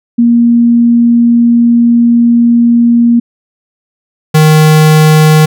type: tone pair in turn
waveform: sine / square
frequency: 235.9 / 155.1 Hz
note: A#3 / D#3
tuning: +21 / -5 cents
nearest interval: perfect fifth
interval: 726 cents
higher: first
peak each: -3 dBFS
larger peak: neither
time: 0.18-3.2 / 4.34-5.46 s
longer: first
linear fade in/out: 10 ms
effects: none